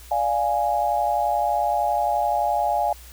sine chord, D diminished, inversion none, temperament equal, 587.3 / 698.5 / 830.6 Hz, D5 / F5 / Ab5, 0 / 0 / 0 cents, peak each -27 / -23 / -22 dBFS, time 0.11-2.93 s, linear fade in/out 5 ms, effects added 60 Hz sine -43 dBFS peak until 3.12 s + white hiss -47 dBFS RMS until 3.12 s

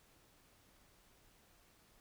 silence, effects pink hiss -68 dBFS RMS until 2 s

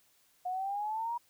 sine exponential sweep, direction up, 719 to 961 Hz, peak -32 dBFS, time 0.45-1.18 s, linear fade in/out 10 ms, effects white hiss -68 dBFS RMS until 1.29 s

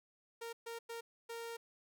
sawtooth tone bursts at uneven times, 463.1 Hz, A#4, 11 cents flat, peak -39 dBFS, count 4, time 0.41-0.53 / 0.66-0.79 / 0.89-1.01 / 1.29-1.57 s, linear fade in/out 10 ms, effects none

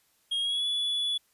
triangle tone with pitch glide, 3261 to 3421 Hz, G#7 to A7, -32 to -49 cents, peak -25 dBFS, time 0.31-1.18 s, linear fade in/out 10 ms, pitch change +83 cents, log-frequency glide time 0.41-0.66 s, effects white hiss -68 dBFS RMS until 1.33 s + resampled to 32000 Hz

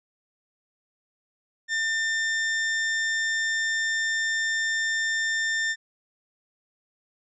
40% pulse tone, 1800 Hz, A6, 39 cents sharp, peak -23 dBFS, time 1.68-5.76 s, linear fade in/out 50 ms, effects resampled to 22050 Hz

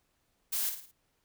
blue noise with echo, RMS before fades -32 dBFS, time 0.52-0.7 s, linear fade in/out 10 ms, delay 54 ms, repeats 4, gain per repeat -7 dB, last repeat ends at 0.916 s, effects pink hiss -75 dBFS RMS until 1.24 s

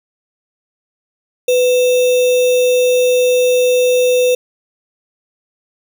sine tone with sample-and-hold, 499 Hz, B4, 18 cents sharp, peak -9 dBFS, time 1.48-4.35 s, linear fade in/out 5 ms, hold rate 3150 Hz, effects none

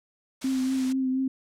white noise, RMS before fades -39 dBFS, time 0.41-0.93 s, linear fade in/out 10 ms
sine tone with vibrato, 261.6 Hz, C4, in tune, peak -23 dBFS, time 0.44-1.28 s, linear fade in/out 5 ms, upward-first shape triangle, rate 4.2 Hz, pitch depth 30 cents each way
effects low-pass 8000 Hz 12 dB/octave

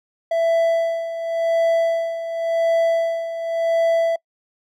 triangle tone with tremolo, 664 Hz, E5, 12 cents sharp, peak -12 dBFS, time 0.31-4.16 s, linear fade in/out 5 ms, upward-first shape sine, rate 0.91 Hz, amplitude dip 70%, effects noise-tail reverb RT60 0.1 s tail -25 dB re dry

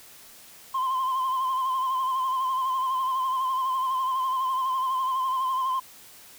sine tone with vibrato, 1042 Hz, C6, 7 cents flat, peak -21 dBFS, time 0.74-5.8 s, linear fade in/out 10 ms, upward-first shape sine, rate 12 Hz, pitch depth 47 cents each way, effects tanh soft clip ceiling -22 dBFS + white hiss -49 dBFS RMS until 6.38 s

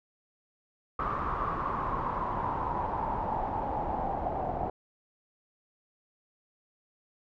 pink noise with low-pass filter sweep, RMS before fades -32 dBFS, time 0.99-4.7 s, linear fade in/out 5 ms, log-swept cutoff 1200 to 740 Hz, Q 6.6, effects none

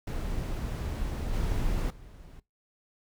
brown noise with level steps, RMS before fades -32 / -29 / -48 dBFS, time 0.07-2.4 s, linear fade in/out 5 ms, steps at 1.33 / 1.9 s, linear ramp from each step 5 ms, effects noise-tail reverb RT60 0.2 s tail -21 dB re dry

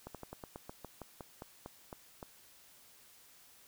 slowing click train, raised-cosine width 1 ms, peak -30 dBFS, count 14, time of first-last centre 0.07-2.228 s, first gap 77 ms, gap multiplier 1.12, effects white hiss -61 dBFS RMS until 3.67 s

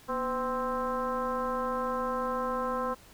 sine tone with frequency modulation, 777 Hz, G5, 16 cents flat, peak -28 dBFS, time 0.08-2.95 s, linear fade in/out 20 ms, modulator 268 Hz, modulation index 2, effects pink hiss -55 dBFS RMS until 3.13 s

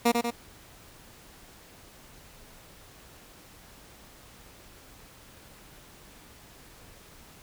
15% pulse tone with echo, 236.4 Hz, A#3, 24 cents sharp, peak -13 dBFS, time 0.05-0.12 s, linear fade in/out 10 ms, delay 94 ms, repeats 2, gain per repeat -4 dB, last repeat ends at 0.308 s, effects pink hiss -52 dBFS RMS until 7.42 s

